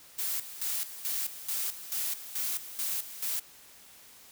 blue noise with tremolo, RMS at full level -32 dBFS, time 0.18-3.4 s, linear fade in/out 10 ms, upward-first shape square, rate 2.3 Hz, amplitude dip 75%, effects white hiss -54 dBFS RMS until 4.31 s

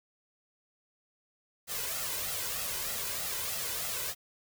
white noise with flanger, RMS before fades -35 dBFS, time 1.67-4.15 s, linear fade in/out 50 ms, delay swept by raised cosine 1.5 to 2.03 ms, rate 3.2 Hz, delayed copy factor +0.6, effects none

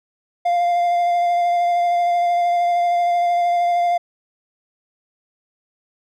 triangle tone with vibrato, 698.5 Hz, F5, in tune, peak -13 dBFS, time 0.45-3.98 s, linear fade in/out 10 ms, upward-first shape sine, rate 13 Hz, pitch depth 14 cents each way, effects none

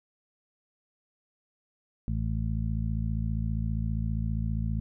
harmonic tone, 55 Hz, A1, in tune, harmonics 1 / 2 / 3 / 4, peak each -30 / -31 / -35 / -36 dBFS, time 2.08-4.8 s, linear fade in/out 0 ms, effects none

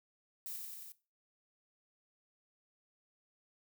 violet noise with echo, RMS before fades -43 dBFS, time 0.46-0.56 s, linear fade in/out 0 ms, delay 90 ms, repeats 4, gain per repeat -2 dB, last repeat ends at 0.92 s, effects noise-tail reverb RT60 0.3 s tail -17 dB re dry

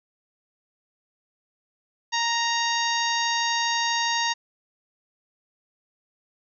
harmonic tone, 932.3 Hz, A#5, in tune, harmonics 1 / 2 / 3 / 4 / 5 / 6 / 7, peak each -26 / -28 / -32 / -30 / -32 / -33 / -34 dBFS, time 2.12-4.34 s, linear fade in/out 20 ms, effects none

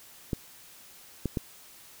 clicks, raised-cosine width 3 ms, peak -15 dBFS, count 3, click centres 0.332 / 1.257 / 1.372 s, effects white hiss -52 dBFS RMS until 2 s

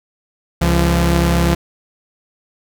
sawtooth tone pair together, 67.9 / 171.1 Hz, C#2 / F3, -35 / -35 cents, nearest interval octave + major third, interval 1600 cents, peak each -11 dBFS, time 0.61-1.55 s, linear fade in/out 10 ms, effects none

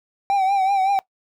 triangle tone with vibrato, 778 Hz, G5, 13 cents flat, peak -14 dBFS, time 0.3-0.99 s, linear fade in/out 0 ms, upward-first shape triangle, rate 5.3 Hz, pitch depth 72 cents each way, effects noise-tail reverb RT60 0.1 s tail -20 dB re dry

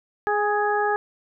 harmonic tone with a mistuned harmonic, 417.1 Hz, G#4, 7 cents sharp, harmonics 1 / 2 / 3 / 4, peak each -24 / -23 / -29 / -27 dBFS, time 0.27-0.96 s, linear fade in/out 0 ms, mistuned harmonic 2, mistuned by -17 cents, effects none

